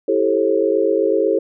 sine chord, A minor seventh, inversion second, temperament equal with one note detuned, 329.6 / 392 / 440 / 536.7 Hz, E4 / G4 / A4 / C5, 0 / 0 / 0 / +44 cents, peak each -21 / -19 / -18 / -20 dBFS, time 0.08-1.39 s, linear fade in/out 5 ms, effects none

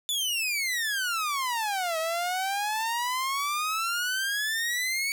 sawtooth exponential two-way sweep, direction down then up, 3532 to 636 to 2255 Hz, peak -23 dBFS, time 0.09-5.12 s, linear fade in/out 0 ms, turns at 1.98 s, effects none

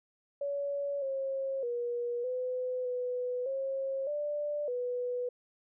sine tone with pitch steps, 566 / 539 / 479.7 / 505 / 496.6 / 539 / 589 / 492.9 Hz, C#5 / C#5 / A#4 / B4 / B4 / C#5 / D5 / B4, +36 / -49 / +50 / +39 / +9 / -49 / +5 / -3 cents, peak -31 dBFS, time 0.41-5.29 s, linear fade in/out 5 ms, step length 610 ms, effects none

